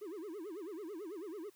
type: tone with vibrato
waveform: triangle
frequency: 367.7 Hz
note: F#4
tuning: 11 cents flat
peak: -40 dBFS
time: 0.01-1.5 s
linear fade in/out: 10 ms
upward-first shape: sine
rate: 9.1 Hz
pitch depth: 280 cents each way
effects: white hiss -68 dBFS RMS until 1.55 s